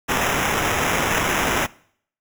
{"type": "noise with sample-and-hold", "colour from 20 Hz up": "blue", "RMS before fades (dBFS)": -21, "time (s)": [0.08, 1.67], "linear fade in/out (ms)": 20, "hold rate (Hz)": 4410, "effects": ["noise-tail reverb RT60 0.6 s tail -22 dB re dry"]}